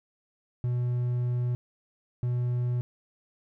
triangle tone bursts at uneven times, 122.6 Hz, B2, 12 cents flat, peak -23 dBFS, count 2, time 0.64-1.55 / 2.23-2.81 s, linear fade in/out 0 ms, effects none

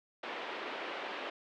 pink band-pass noise, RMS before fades -41 dBFS, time 0.23-1.3 s, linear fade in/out 5 ms, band 340 to 3300 Hz, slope 24 dB/octave, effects none

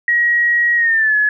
sine tone with pitch glide, 1900 to 1702.5 Hz, A#6 to G#6, +33 to +42 cents, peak -11 dBFS, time 0.08-1.29 s, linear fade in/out 2 ms, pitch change -191 cents, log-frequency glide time 0.76-1.16 s, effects none

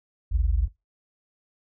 sine tone pair together, 52.2 / 73.7 Hz, G#1 / D2, +10 / +7 cents, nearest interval tritone, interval 597 cents, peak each -20 / -23 dBFS, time 0.31-0.68 s, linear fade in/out 20 ms, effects noise-tail reverb RT60 0.2 s tail -20 dB re dry + tanh soft clip ceiling -14 dBFS

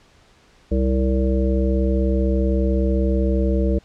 harmonic tone with a mistuned harmonic, 65.41 Hz, C2, in tune, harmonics 1 / 3 / 5 / 7 / 9, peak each -18 / -23 / -25 / -26 / -28 dBFS, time 0.71-3.79 s, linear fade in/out 10 ms, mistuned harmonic 9, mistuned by -44 cents, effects pink hiss -54 dBFS RMS until 3.84 s + low-pass 6000 Hz 12 dB/octave

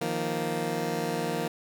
15% pulse chord, Eb suspended second, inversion none, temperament just, 155.56 / 175.01 / 233.3 Hz, Eb3 / F3 / Bb3, 0 / +4 / +2 cents, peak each -27 dBFS, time 0.01-1.48 s, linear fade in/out 5 ms, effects none

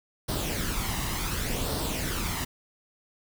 pink noise with flanger, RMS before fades -30 dBFS, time 0.28-2.45 s, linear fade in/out 10 ms, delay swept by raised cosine 0.21 to 1.04 ms, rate 0.68 Hz, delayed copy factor +0.55, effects none

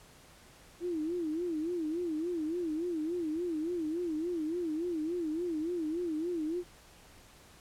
sine tone with vibrato, 330 Hz, E4, 2 cents sharp, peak -31 dBFS, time 0.8-6.64 s, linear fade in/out 50 ms, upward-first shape sine, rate 3.5 Hz, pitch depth 140 cents each way, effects pink hiss -57 dBFS RMS until 7.6 s + low-pass 12000 Hz 12 dB/octave

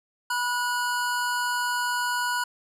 square tone pair together, 980 / 1459 Hz, B5 / F#6, -14 / -25 cents, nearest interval perfect fifth, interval 689 cents, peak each -28 dBFS, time 0.3-2.44 s, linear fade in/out 5 ms, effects resampled to 32000 Hz + 10-bit

